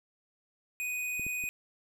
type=tone; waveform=square; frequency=2489 Hz; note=D#7; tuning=in tune; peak=-33 dBFS; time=0.8-1.49 s; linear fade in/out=0 ms
type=clicks; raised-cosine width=3 ms; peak=-31 / -30 / -36 dBFS; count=3; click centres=1.196 / 1.266 / 1.439 s
effects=none